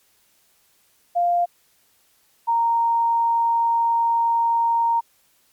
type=tone pair in turn; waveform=sine; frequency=698.5 / 927.8 Hz; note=F5 / A#5; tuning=0 / -8 cents; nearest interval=perfect fourth; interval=492 cents; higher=second; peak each=-16 dBFS; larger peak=neither; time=1.15-1.46 / 2.47-5.01 s; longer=second; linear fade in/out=20 ms; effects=white hiss -61 dBFS RMS until 5.52 s + MP3 96 kbps